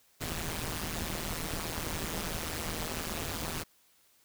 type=noise with amplitude modulation; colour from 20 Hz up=pink; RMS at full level=-32 dBFS; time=0.2-3.64 s; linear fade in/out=20 ms; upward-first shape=sine; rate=161 Hz; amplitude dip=95%; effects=white hiss -66 dBFS RMS until 4.24 s